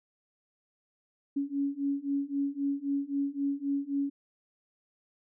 sine beating tone pair, 278.2 / 282 Hz, C#4 / C#4, +6 / +30 cents, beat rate 3.8 Hz, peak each -32 / -31 dBFS, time 1.36-4.1 s, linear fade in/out 10 ms, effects none

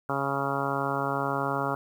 harmonic tone, 138.59 Hz, C#3, in tune, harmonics 1 / 2 / 3 / 4 / 5 / 6 / 7 / 8 / 9 / 10, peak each -35 / -35 / -35 / -35 / -35 / -35 / -35 / -35 / -35 / -35 dBFS, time 0.09-1.75 s, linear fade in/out 2 ms, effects 9-bit

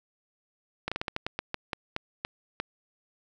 slowing click train, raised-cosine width 0.3 ms, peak -14 dBFS, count 13, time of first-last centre 0.88-2.6 s, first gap 36 ms, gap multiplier 1.23, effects none

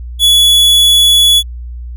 45% pulse tone, 3400 Hz, G#7, 40 cents sharp, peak -5 dBFS, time 0.19-1.43 s, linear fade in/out 50 ms, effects added 60 Hz sine -22 dBFS peak until 1.96 s

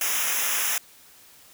white noise with comb filter, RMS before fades -25 dBFS, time 0.01-0.78 s, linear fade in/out 2 ms, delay 0.23 ms, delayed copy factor -0.95, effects white hiss -52 dBFS RMS until 1.53 s

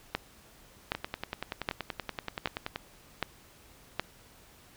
two click trains, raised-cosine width 0.3 ms, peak -17 / -12 dBFS, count 20 / 6, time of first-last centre 0.95-2.76 / 0.15-3.996 s, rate 10.5 / 1.3 Hz, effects pink hiss -57 dBFS RMS until 4.76 s

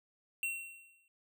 square tone with exponential decay, 2727 Hz, F7, 42 cents flat, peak -32 dBFS, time 0.43-1.08 s, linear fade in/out 1 ms, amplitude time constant 140 ms, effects none

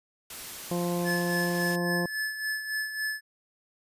white noise, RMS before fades -40 dBFS, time 0.3-1.76 s, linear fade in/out 5 ms
harmonic tone, 174.61 Hz, F3, in tune, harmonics 1 / 2 / 3 / 4 / 5 / 6, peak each -29 / -32 / -34 / -38 / -43 / -41 dBFS, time 0.71-2.06 s, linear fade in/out 2 ms
square tone with tremolo, 1731 Hz, A6, 29 cents flat, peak -28 dBFS, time 1.04-3.21 s, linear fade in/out 50 ms, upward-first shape sine, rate 3.6 Hz, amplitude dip 60%
effects resampled to 32000 Hz

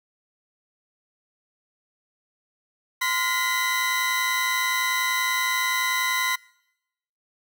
45% pulse tone cluster, 1030 / 1419 / 1919 / 2030 / 3915 Hz, C6 / F6 / A#6 / B6 / B7, -28 / +27 / +50 / +47 / -16 cents, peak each -27 / -33 / -31 / -26 / -31 dBFS, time 3.01-6.36 s, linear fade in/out 10 ms, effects noise-tail reverb RT60 0.9 s tail -26 dB re dry

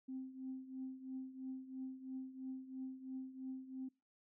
sine tone with tremolo, 261.6 Hz, C4, in tune, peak -40 dBFS, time 0.08-3.89 s, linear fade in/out 10 ms, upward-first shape triangle, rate 3 Hz, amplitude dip 80%, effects noise-tail reverb RT60 0.3 s tail -25 dB re dry + tanh soft clip ceiling -36 dBFS

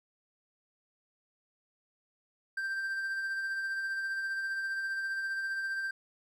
triangle tone with tremolo, 1572 Hz, G6, 4 cents sharp, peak -29 dBFS, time 2.57-5.91 s, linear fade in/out 5 ms, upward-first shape sine, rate 15 Hz, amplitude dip 30%, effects none

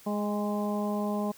harmonic tone with a mistuned harmonic, 207.7 Hz, G#3, in tune, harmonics 1 / 2 / 3 / 4 / 5, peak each -29 / -36 / -35 / -38 / -39 dBFS, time 0.06-1.32 s, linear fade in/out 10 ms, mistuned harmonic 4, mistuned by -22 cents, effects white hiss -54 dBFS RMS until 1.37 s

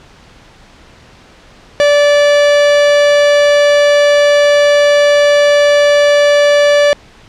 45% pulse tone, 581 Hz, D5, 19 cents flat, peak -6 dBFS, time 1.8-6.93 s, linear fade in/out 0 ms, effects pink hiss -41 dBFS RMS until 7.28 s + low-pass 5000 Hz 12 dB/octave

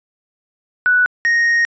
sine / triangle tone pair in turn, 1480 / 1864.7 Hz, F#6 / A#6, 0 / 0 cents, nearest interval major third, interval 400 cents, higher second, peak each -10 dBFS, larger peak neither, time 0.86-1.06 / 1.25-1.65 s, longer second, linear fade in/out 0 ms, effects resampled to 16000 Hz

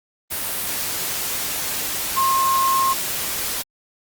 sine tone in noise, 1067 Hz, C6, 34 cents sharp, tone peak -16 dBFS, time 2.16-2.94 s, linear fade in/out 20 ms, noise white, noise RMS -25 dBFS, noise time 0.3-3.63 s, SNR +6 dB, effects Opus 32 kbps

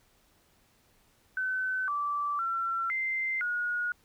sine tone with pitch steps, 1519 / 1163 / 1354 / 2082 / 1446 Hz, F#6 / D6 / E6 / C7 / F#6, +45 / -17 / +46 / -9 / -40 cents, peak -28 dBFS, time 1.37-3.92 s, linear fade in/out 2 ms, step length 510 ms, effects pink hiss -66 dBFS RMS until 4.04 s

